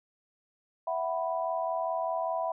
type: chord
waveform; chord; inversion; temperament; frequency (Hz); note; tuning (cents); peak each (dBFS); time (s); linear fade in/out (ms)
sine; E suspended second; none; equal with one note detuned; 659.3 / 744.3 / 987.8; E5 / F#5 / B5; 0 / +10 / 0; -31 / -34 / -34; 0.87-2.52; 5
effects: none